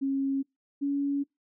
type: tone pair in turn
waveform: sine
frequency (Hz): 272.5 / 281.6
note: C#4 / C#4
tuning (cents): -29 / +27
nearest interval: minor second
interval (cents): 56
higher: second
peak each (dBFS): -25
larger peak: neither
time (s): 0.01-0.43 / 0.81-1.24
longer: second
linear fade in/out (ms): 20
effects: noise-tail reverb RT60 0.2 s tail -24 dB re dry